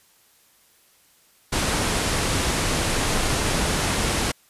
pink low-pass noise, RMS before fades -23 dBFS, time 1.52-4.32 s, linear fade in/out 10 ms, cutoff 11000 Hz, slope 48 dB/octave, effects white hiss -58 dBFS RMS until 4.49 s + resampled to 32000 Hz

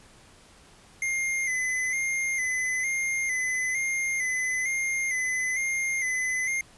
square tone with vibrato, 2070 Hz, C7, 19 cents flat, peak -26 dBFS, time 1.02-6.61 s, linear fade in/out 2 ms, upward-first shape square, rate 1.1 Hz, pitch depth 41 cents each way, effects pink hiss -54 dBFS RMS until 6.77 s + resampled to 24000 Hz

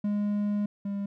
triangle tone pair in turn, 206.3 / 200.4 Hz, G#3 / G3, -11 / +38 cents, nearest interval minor second, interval 51 cents, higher first, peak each -23 / -27 dBFS, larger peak first, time 0.04-0.66 / 0.85-1.06 s, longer first, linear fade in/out 5 ms, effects none

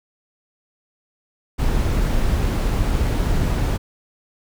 brown noise, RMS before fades -19 dBFS, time 1.58-3.78 s, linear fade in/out 20 ms, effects none

